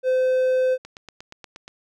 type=tone; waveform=triangle; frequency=514 Hz; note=C5; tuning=31 cents flat; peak=-15 dBFS; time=0.03-0.78 s; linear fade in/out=50 ms
type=click train; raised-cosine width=0.2 ms; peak=-22 dBFS; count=8; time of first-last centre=0.85-1.679 s; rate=8.44 Hz
effects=none